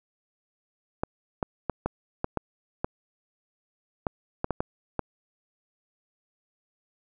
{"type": "clicks", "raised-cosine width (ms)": 1, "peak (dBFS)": -12, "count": 12, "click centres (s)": [1.035, 1.428, 1.697, 1.86, 2.244, 2.373, 2.845, 4.068, 4.444, 4.507, 4.605, 4.993], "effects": []}